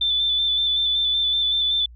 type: tone with vibrato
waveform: sine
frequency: 3520 Hz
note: A7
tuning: in tune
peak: -18 dBFS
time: 0.01-1.86 s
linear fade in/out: 5 ms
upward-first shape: square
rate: 5.3 Hz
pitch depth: 20 cents each way
effects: added 59 Hz sine -41 dBFS peak until 1.95 s